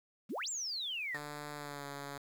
sine exponential two-way sweep, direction up then down, 166.1 to 7700 to 1742 Hz, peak -36 dBFS, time 0.29-1.18 s, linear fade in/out 20 ms, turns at 0.49 s
5% pulse tone with pitch glide, 147.3 to 141.54 Hz, D3 to C#3, +6 to +36 cents, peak -31 dBFS, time 1.14-2.18 s, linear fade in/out 5 ms, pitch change -70 cents, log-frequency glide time 1.55-1.86 s
effects 10-bit

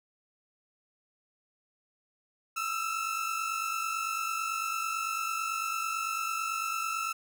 30% pulse tone pair together, 1300 / 1349 Hz, E6 / E6, -24 / +40 cents, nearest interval minor second, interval 64 cents, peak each -31 / -31 dBFS, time 2.56-7.13 s, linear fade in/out 10 ms, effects none

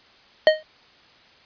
square tone with exponential decay, 622.3 Hz, D#5, in tune, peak -8 dBFS, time 0.47-0.63 s, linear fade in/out 1 ms, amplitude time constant 34 ms, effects white hiss -53 dBFS RMS until 1.45 s + resampled to 11025 Hz

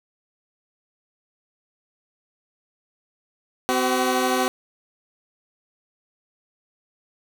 15% pulse tone pair together, 256.2 / 378 Hz, C4 / F#4, -36 / +37 cents, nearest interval perfect fifth, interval 673 cents, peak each -16 dBFS, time 3.69-4.48 s, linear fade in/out 0 ms, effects none

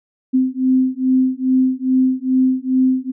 sine beating tone pair, 257.7 / 260.1 Hz, C4 / C4, -26 / -10 cents, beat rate 2.4 Hz, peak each -16 dBFS, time 0.33-3.12 s, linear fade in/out 20 ms, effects none

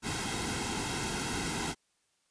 pink noise with comb filter, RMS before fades -34 dBFS, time 0.02-1.75 s, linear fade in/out 50 ms, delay 1.7 ms, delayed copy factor -0.7, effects white hiss -74 dBFS RMS until 2.3 s + resampled to 22050 Hz

